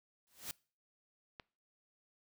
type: noise with exponential growth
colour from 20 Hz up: white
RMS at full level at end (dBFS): -39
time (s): 0.27-0.51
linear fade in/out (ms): 0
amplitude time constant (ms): 51
type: click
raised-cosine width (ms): 0.3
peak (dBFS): -31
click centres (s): 1.398
effects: noise-tail reverb RT60 0.4 s tail -24 dB re dry